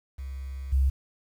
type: tone with level steps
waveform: sine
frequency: 67 Hz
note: C2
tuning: 42 cents sharp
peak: -33 / -19 dBFS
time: 0.18-0.9 s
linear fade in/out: 10 ms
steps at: 0.72 s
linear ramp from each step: 10 ms
effects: 9-bit